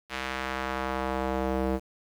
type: tone with band-pass filter sweep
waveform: square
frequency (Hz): 65.41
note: C2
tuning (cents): 0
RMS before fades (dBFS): -30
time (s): 0.09-1.8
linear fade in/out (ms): 50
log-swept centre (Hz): 2300 to 420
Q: 0.98
effects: 8-bit